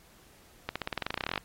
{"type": "accelerating click train", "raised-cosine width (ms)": 0.3, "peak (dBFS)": -15, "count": 19, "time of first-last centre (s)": [0.69, 1.378], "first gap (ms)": 66, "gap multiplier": 0.93, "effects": ["pink hiss -59 dBFS RMS until 1.44 s", "AAC 48 kbps"]}